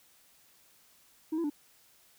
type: tone with pitch steps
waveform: sine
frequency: 315.1 / 335.6 / 293 Hz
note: D#4 / E4 / D4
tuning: +22 / +31 / -4 cents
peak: -26 dBFS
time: 1.32-1.5 s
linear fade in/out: 10 ms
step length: 60 ms
effects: tanh soft clip ceiling -28 dBFS + white hiss -63 dBFS RMS until 2.18 s

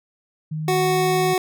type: tone with pitch glide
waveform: sine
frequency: 155.56 to 158.65 Hz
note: D#3 to D#3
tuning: 0 to +34 cents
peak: -24 dBFS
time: 0.51-1.34 s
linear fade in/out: 10 ms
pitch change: +34 cents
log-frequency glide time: 0.79-1.1 s
type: tone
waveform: 25% pulse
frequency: 370 Hz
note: F#4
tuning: in tune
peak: -14 dBFS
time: 0.68-1.38 s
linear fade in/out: 2 ms
effects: none

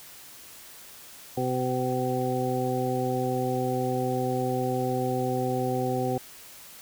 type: harmonic tone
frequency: 127.1 Hz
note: C3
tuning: 50 cents flat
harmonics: 1 / 2 / 3 / 4 / 6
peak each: -31 / -31 / -31 / -31 / -31 dBFS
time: 1.37-6.18 s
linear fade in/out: 5 ms
effects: white hiss -47 dBFS RMS until 6.81 s

